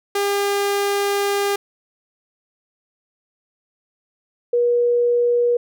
sawtooth / sine tone pair in turn, 402.6 / 480.7 Hz, G4 / B4, +46 / -47 cents, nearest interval minor third, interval 307 cents, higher second, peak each -14 dBFS, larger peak neither, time 0.15-1.56 / 4.53-5.57 s, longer first, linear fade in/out 5 ms, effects none

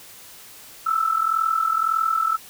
sine tone with amplitude modulation, 1318.5 Hz, E6, in tune, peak -15 dBFS, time 0.86-2.37 s, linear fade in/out 10 ms, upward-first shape sine, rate 41.8 Hz, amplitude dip 75%, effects white hiss -44 dBFS RMS until 2.49 s

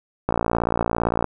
click train, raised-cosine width 1 ms, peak -6 dBFS, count 56, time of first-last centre 0.29-1.243 s, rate 57.7 Hz, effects none

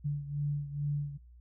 sine beating tone pair, 144.5 / 146.8 Hz, D3 / D3, -28 / 0 cents, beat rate 2.3 Hz, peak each -32 / -37 dBFS, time 0.04-1.18 s, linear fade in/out 20 ms, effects noise-tail reverb RT60 0.3 s tail -26 dB re dry + added 60 Hz sine -52 dBFS peak until 1.4 s

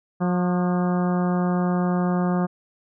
harmonic tone with a mistuned harmonic, 179.2 Hz, F3, 45 cents sharp, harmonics 1 / 2 / 3 / 4 / 5 / 6 / 7 / 8 / 9, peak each -20 / -29 / -32 / -31 / -36 / -37 / -35 / -42 / -43 dBFS, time 0.2-2.47 s, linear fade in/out 20 ms, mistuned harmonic 7, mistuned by -45 cents, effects none

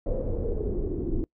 brown noise with low-pass filter sweep, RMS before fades -28 dBFS, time 0.06-1.24 s, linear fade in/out 0 ms, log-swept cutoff 540 to 330 Hz, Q 7.1, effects noise-tail reverb RT60 0.1 s tail -24 dB re dry

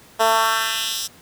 10% pulse tone with high-pass filter sweep, 223.5 Hz, A3, 27 cents sharp, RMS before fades -20 dBFS, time 0.19-1.08 s, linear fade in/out 20 ms, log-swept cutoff 570 to 5500 Hz, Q 1.5, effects pink hiss -48 dBFS RMS until 1.21 s + high-pass 80 Hz 12 dB/octave

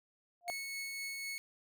sine tone with exponential growth, 698.5 Hz, F5, in tune, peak -31 dBFS, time 0.41-0.5 s, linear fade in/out 0 ms, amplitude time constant 18 ms
sawtooth tone with tremolo, 2202 Hz, C#7, 12 cents flat, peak -35 dBFS, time 0.48-1.38 s, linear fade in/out 0 ms, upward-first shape triangle, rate 4 Hz, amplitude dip 25%
effects none

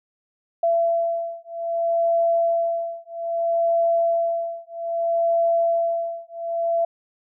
sine beating tone pair, 673 / 673.62 Hz, E5 / E5, +36 / +37 cents, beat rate 0.62 Hz, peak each -22 dBFS, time 0.63-6.85 s, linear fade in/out 5 ms, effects none

